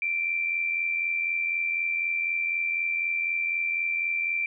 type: tone pair together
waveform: sine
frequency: 2349 / 2433 Hz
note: D7 / D#7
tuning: 0 / -39 cents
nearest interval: minor second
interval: 61 cents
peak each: -25 / -34 dBFS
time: 0.02-4.46 s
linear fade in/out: 2 ms
effects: none